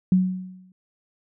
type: tone with exponential decay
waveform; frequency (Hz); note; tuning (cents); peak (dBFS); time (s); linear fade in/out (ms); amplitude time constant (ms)
sine; 185; F#3; 0; -12; 0.12-0.72; 2; 130
effects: none